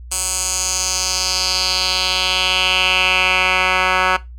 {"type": "tone with band-pass filter sweep", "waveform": "10% pulse", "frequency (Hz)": 185.3, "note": "F#3", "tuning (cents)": 3, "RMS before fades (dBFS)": -17, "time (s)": [0.11, 4.17], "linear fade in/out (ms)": 10, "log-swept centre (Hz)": [8300, 1700], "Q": 2.9, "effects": ["noise-tail reverb RT60 0.2 s tail -18 dB re dry", "added 60 Hz sine -32 dBFS peak until 4.38 s"]}